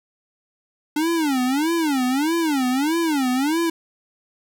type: tone with vibrato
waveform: square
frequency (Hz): 290.9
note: D4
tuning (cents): -16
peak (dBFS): -19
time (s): 0.96-3.7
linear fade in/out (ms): 5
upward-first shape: sine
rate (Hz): 1.6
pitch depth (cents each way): 260
effects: 10-bit